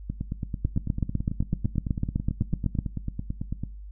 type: two click trains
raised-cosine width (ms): 5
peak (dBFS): -17 / -12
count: 33 / 18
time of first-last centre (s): 0.1-3.636 / 0.65-2.788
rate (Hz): 9.05 / 7.95
effects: noise-tail reverb RT60 0.4 s tail -20 dB re dry + added 50 Hz sine -38 dBFS peak until 3.91 s